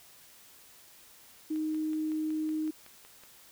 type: tone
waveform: sine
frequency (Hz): 311.1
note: D#4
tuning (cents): 0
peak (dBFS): -29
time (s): 1.5-2.71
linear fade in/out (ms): 10
type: click train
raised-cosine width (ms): 0.3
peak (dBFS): -36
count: 10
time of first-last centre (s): 1.56-3.236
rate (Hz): 5.37
effects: white hiss -56 dBFS RMS until 3.51 s